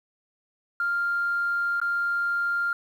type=tone with dropouts; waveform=sine; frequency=1396.9 Hz; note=F6; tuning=in tune; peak=-22 dBFS; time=0.8-2.73 s; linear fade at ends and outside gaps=2 ms; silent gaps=1.801-1.815 s; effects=tanh soft clip ceiling -18 dBFS + 9-bit